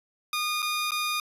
15% pulse tone with dropouts, 1222 Hz, D#6, 32 cents flat, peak -20 dBFS, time 0.33-1.2 s, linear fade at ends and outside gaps 2 ms, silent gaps 0.621-0.626 / 0.908-0.918 s, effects resampled to 32000 Hz

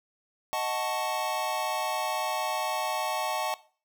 square chord, D# half-diminished seventh, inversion none, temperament equal, 622.3 / 740 / 880 / 1108.7 Hz, D#5 / F#5 / A5 / C#6, 0 / 0 / 0 / 0 cents, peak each -35 / -34 / -33 / -35 dBFS, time 0.53-3.54 s, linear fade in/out 0 ms, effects noise-tail reverb RT60 0.4 s tail -18 dB re dry

